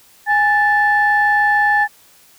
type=tone pair together; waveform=sine; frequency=828.2 / 1755 Hz; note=G#5 / A6; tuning=-5 / -5 cents; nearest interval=octave + minor second; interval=1300 cents; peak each=-14 / -13 dBFS; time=0.26-1.88 s; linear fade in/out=50 ms; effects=tanh soft clip ceiling -4 dBFS + white hiss -49 dBFS RMS until 2.38 s